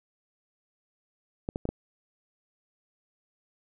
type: clicks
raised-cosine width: 2 ms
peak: -17 dBFS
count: 4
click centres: 1.489 / 1.559 / 1.654 / 1.69 s
effects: none